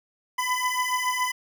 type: beating tone pair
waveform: 25% pulse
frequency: 1000 / 1007.1 Hz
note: B5 / B5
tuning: +21 / +34 cents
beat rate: 7.1 Hz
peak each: -23 dBFS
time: 0.38-1.32 s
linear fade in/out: 10 ms
effects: none